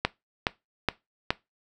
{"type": "click train", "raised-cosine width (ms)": 0.3, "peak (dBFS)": -6, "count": 4, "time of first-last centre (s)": [0.05, 1.305], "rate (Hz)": 2.39, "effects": ["noise-tail reverb RT60 0.2 s tail -19 dB re dry"]}